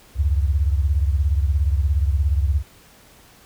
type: beating tone pair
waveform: sine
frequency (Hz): 69.3 / 86.3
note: C#2 / F2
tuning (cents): 0 / -20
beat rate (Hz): 17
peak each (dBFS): -17 / -22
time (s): 0.15-2.63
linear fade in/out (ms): 50
effects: pink hiss -50 dBFS RMS until 3.45 s